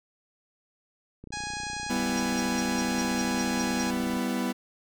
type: click train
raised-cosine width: 3 ms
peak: -30 dBFS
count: 90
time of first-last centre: 1.24-4.168 s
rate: 30.4 Hz
type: harmonic tone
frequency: 830.6 Hz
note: G#5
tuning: in tune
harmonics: 1 / 2 / 3 / 4 / 5 / 6 / 7 / 8 / 9 / 10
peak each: -37 / -38 / -41 / -47 / -42 / -44 / -44 / -45 / -49 / -48 dBFS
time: 1.32-3.91 s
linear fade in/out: 10 ms
type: chord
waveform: 40% pulse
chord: E minor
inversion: first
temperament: equal with one note detuned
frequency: 196 / 248.1 / 329.6 Hz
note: G3 / B3 / E4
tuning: 0 / +8 / 0 cents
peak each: -31 / -28 / -34 dBFS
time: 1.89-4.53 s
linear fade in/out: 20 ms
type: tone bursts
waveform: sine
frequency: 5680 Hz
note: F8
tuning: 28 cents sharp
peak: -32 dBFS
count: 9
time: 2.17-3.827 s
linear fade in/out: 5 ms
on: 33 ms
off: 170 ms
effects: none

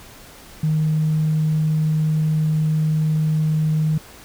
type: tone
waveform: sine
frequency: 155.56 Hz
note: D#3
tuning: in tune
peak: -15 dBFS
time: 0.63-3.98 s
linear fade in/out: 5 ms
effects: tanh soft clip ceiling -11 dBFS + pink hiss -43 dBFS RMS until 4.24 s

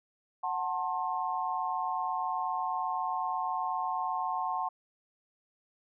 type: chord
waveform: sine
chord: F# diminished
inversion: none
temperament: just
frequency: 740 / 888 / 1065.6 Hz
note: F#5 / A5 / C6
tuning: 0 / +16 / +31 cents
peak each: -34 dBFS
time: 0.43-4.69 s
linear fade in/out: 10 ms
effects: none

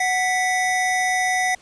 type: tone pair together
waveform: square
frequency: 740 / 1975.5 Hz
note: F#5 / B6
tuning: 0 / 0 cents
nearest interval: octave + perfect fourth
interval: 1700 cents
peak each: -22 dBFS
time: 0-1.55 s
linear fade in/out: 5 ms
effects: pink hiss -52 dBFS RMS until 1.61 s + resampled to 22050 Hz

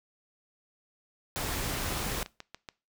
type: noise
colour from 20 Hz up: pink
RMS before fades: -33 dBFS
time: 1.36-2.23 s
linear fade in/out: 0 ms
type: click train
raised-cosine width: 0.2 ms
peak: -24 dBFS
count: 9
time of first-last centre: 1.55-2.688 s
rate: 7.03 Hz
effects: noise-tail reverb RT60 0.3 s tail -21 dB re dry

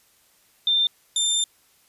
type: tone pair in turn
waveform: sine / 25% pulse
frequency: 3588 / 3588 Hz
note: A7 / A7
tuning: +33 / +33 cents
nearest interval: unison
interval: 0 cents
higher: neither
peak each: -17 / -16 dBFS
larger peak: second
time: 0.67-0.87 / 1.16-1.44 s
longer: second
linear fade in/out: 2 ms
effects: white hiss -60 dBFS RMS until 1.88 s + resampled to 32000 Hz

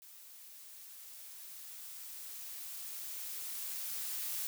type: noise with level ramp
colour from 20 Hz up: blue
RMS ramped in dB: -55 to -38 dBFS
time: 0.02-4.47 s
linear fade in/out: 0 ms
effects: none

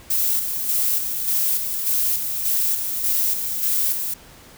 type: noise with tremolo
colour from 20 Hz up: violet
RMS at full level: -20 dBFS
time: 0.1-4.14 s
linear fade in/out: 5 ms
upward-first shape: square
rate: 1.7 Hz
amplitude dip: 45%
effects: pink hiss -46 dBFS RMS until 4.57 s

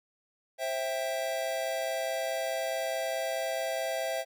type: chord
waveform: square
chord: C major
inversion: none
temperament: equal with one note detuned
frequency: 529.9 / 659.3 / 784 Hz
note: C5 / E5 / G5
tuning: +22 / 0 / 0 cents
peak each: -36 / -33 / -39 dBFS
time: 0.58-4.25 s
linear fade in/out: 50 ms
effects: none

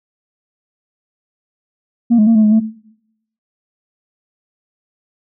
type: tone with pitch steps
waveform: sine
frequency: 235 / 212.6 / 228.4 / 215.9 / 212.9 / 220.2 Hz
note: A#3 / G#3 / A#3 / A3 / G#3 / A3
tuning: +14 / +41 / -35 / -33 / +43 / +2 cents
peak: -5 dBFS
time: 2.1-2.604 s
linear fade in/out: 20 ms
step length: 84 ms
effects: noise-tail reverb RT60 0.8 s tail -19 dB re dry + tanh soft clip ceiling -5 dBFS

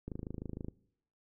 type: click train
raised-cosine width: 3 ms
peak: -27 dBFS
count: 17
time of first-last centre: 0.08-0.684 s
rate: 26.5 Hz
effects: noise-tail reverb RT60 0.7 s tail -22 dB re dry

